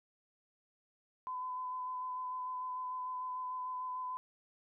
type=tone with vibrato; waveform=sine; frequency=1011 Hz; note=B5; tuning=40 cents sharp; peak=-37 dBFS; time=1.27-4.17 s; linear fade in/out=0 ms; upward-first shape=square; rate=6.7 Hz; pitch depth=11 cents each way; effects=none